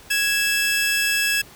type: tone pair together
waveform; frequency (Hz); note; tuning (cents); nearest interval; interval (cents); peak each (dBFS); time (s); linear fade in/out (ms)
sawtooth; 1661.2 / 2637; G#6 / E7; 0 / 0; minor sixth; 800; -18; 0.1-1.42; 10
effects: pink hiss -46 dBFS RMS until 1.55 s